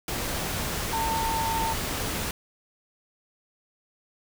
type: tone in noise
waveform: sine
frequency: 902 Hz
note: A5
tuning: 43 cents sharp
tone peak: -26 dBFS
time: 0.93-1.73 s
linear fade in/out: 2 ms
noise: pink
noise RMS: -30 dBFS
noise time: 0.08-2.31 s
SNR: +1 dB
effects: none